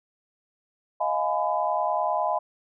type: chord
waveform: sine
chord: F half-diminished seventh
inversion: third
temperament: just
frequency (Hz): 628.6 / 698.5 / 838.1 / 1005.8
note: Eb5 / F5 / Ab5 / Cb6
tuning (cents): +18 / 0 / +16 / +31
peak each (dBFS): -28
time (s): 1-2.39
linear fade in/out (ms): 10
effects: none